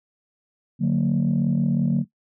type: chord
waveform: sine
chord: D augmented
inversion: none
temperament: just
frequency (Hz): 146.83 / 183.54 / 229.4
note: D3 / F#3 / A#3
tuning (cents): 0 / -14 / -28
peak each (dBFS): -21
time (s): 0.79-2.05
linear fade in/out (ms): 50
effects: noise-tail reverb RT60 0.1 s tail -18 dB re dry + tanh soft clip ceiling -13 dBFS